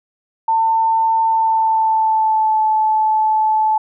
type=tone with pitch glide; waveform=sine; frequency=897 to 868.4 Hz; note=A5 to A5; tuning=+33 to -23 cents; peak=-12 dBFS; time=0.48-3.78 s; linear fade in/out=5 ms; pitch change=-56 cents; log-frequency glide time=1.24-2.62 s; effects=none